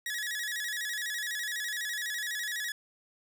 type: tone with vibrato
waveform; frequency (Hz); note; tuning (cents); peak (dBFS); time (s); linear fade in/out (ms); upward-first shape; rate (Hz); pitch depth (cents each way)
sawtooth; 1800; A6; +39; -29; 0.06-2.72; 2; square; 12; 94
effects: none